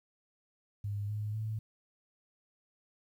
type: tone with pitch steps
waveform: sine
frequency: 102.2 / 105.68 / 109.28 Hz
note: G#2 / G#2 / A2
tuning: -27 / +31 / -11 cents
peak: -33 dBFS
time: 0.84-1.59 s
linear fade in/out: 5 ms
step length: 250 ms
effects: 11-bit